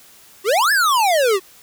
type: exponential two-way sweep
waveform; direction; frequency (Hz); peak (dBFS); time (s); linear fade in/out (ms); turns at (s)
square; up then down; 359.6 to 1765 to 359.6; -14; 0.44-1.4; 50; 0.72
effects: white hiss -47 dBFS RMS until 1.62 s